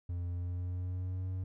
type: tone with pitch glide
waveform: triangle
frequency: 87.7 to 92.91 Hz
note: F2 to F#2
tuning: +8 to +8 cents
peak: -32 dBFS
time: 0.09-1.44 s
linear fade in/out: 5 ms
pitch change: +100 cents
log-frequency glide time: 0.29-1.29 s
effects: none